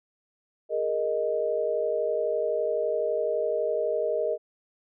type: chord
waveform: sine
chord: Ab suspended second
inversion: none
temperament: just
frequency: 415.3 / 467.2 / 623 Hz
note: Ab4 / Bb4 / Eb5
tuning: 0 / +4 / +2 cents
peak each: -31 / -28 / -27 dBFS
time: 0.69-4.38 s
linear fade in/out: 50 ms
effects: none